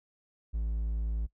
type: tone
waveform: triangle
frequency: 55 Hz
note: A1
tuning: in tune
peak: -27 dBFS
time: 0.53-1.27 s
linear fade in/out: 20 ms
effects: noise-tail reverb RT60 0.1 s tail -20 dB re dry